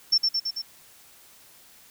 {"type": "tone with echo", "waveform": "sine", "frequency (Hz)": 5410, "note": "E8", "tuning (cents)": 44, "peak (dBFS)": -16, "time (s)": [0.12, 0.18], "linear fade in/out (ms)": 10, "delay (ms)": 110, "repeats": 4, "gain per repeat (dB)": -3, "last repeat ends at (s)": 0.62, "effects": ["white hiss -53 dBFS RMS until 1.9 s"]}